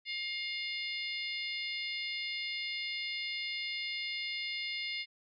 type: harmonic tone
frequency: 710 Hz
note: F5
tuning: 28 cents sharp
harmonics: 3 / 4 / 5 / 6 / 7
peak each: -38 / -43 / -42 / -44 / -45 dBFS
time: 0.05-5.06 s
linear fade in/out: 50 ms
effects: none